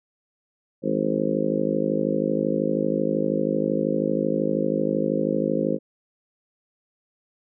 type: harmonic tone with a mistuned harmonic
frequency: 52.8 Hz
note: G#1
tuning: 29 cents sharp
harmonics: 3 / 4 / 5 / 6 / 7 / 8 / 9 / 10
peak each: -31 / -28 / -28 / -28 / -32 / -30 / -30 / -27 dBFS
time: 0.82-5.79 s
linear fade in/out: 50 ms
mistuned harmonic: 3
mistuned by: +53 cents
effects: none